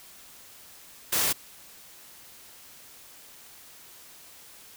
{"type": "noise", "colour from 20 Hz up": "white", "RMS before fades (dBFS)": -25, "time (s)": [1.12, 1.33], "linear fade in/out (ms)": 10, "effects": ["white hiss -50 dBFS RMS until 4.76 s"]}